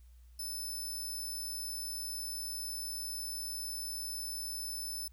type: tone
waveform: 15% pulse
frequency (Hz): 5274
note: E8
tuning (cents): 0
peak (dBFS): -32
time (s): 0.39-5.08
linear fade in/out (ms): 5
effects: added 60 Hz sine -54 dBFS peak until 5.12 s + white hiss -73 dBFS RMS until 5.12 s